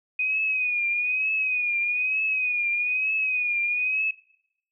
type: tone with vibrato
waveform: sine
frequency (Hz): 2489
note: D#7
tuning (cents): 0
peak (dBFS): -22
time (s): 0.19-4.11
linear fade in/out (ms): 5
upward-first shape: triangle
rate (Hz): 1.1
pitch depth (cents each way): 79
effects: noise-tail reverb RT60 0.8 s tail -21 dB re dry